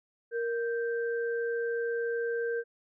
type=tone pair together; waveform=sine; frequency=466.9 / 1568 Hz; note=A#4 / G6; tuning=+3 / 0 cents; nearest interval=octave + major sixth; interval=2097 cents; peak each=-29 / -37 dBFS; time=0.31-2.64 s; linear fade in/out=50 ms; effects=none

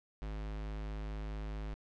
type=tone; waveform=square; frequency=52.3 Hz; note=G#1; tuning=13 cents sharp; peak=-39 dBFS; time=0.22-1.74 s; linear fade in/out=0 ms; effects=low-pass 4000 Hz 12 dB/octave

